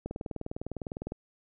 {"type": "click train", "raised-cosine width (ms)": 2, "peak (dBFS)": -22, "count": 22, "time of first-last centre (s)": [0.06, 1.121], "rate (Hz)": 19.8, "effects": []}